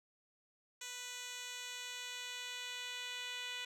10% pulse tone with band-pass filter sweep, 493.9 Hz, B4, in tune, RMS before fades -45 dBFS, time 0.81-3.65 s, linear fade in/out 5 ms, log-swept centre 5600 to 3600 Hz, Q 1.6, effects none

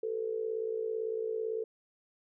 sine tone with amplitude modulation, 444.1 Hz, A4, 16 cents sharp, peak -28 dBFS, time 0.03-1.64 s, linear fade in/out 5 ms, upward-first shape sine, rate 57.9 Hz, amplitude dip 75%, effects none

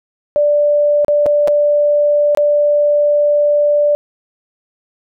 sine tone with dropouts, 587.3 Hz, D5, in tune, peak -9 dBFS, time 0.36-3.95 s, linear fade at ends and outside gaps 0 ms, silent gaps 1.047-1.082 / 1.259-1.264 / 1.475-1.481 / 2.349-2.373 s, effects none

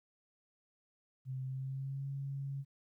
sine tone with pitch glide, 130.81 to 138.03 Hz, C3 to C#3, 0 to -7 cents, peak -37 dBFS, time 1.25-2.65 s, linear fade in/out 50 ms, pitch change +93 cents, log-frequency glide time 1.44-2.06 s, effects 13-bit

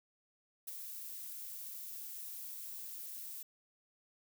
violet noise with ADSR envelope, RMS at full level -41 dBFS, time 0.67-3.43 s, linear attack 11 ms, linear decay 25 ms, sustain -5 dB, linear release 6 ms, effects none

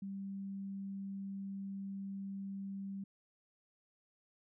sine tone, 196 Hz, G3, in tune, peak -40 dBFS, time 0.02-3.04 s, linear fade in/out 5 ms, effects none

